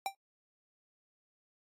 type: tone with exponential decay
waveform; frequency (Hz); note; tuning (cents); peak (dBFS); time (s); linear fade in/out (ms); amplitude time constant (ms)
square; 784; G5; 0; -29; 0.06-0.15; 1; 19
effects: AAC 48 kbps